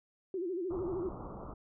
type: tone with vibrato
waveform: sine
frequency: 359.6 Hz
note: F#4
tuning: 49 cents flat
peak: -33 dBFS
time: 0.34-1.09 s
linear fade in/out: 2 ms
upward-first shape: sine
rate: 13 Hz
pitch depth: 130 cents each way
type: low-pass noise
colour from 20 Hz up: pink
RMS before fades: -44 dBFS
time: 0.7-1.54 s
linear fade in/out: 10 ms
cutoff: 1300 Hz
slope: 96 dB/octave
effects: none